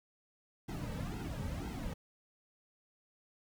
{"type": "noise with flanger", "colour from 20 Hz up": "brown", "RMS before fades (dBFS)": -40, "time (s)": [0.68, 1.94], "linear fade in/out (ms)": 10, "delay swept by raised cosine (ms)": [1.7, 2.9], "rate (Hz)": 2, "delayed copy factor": -0.9, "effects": []}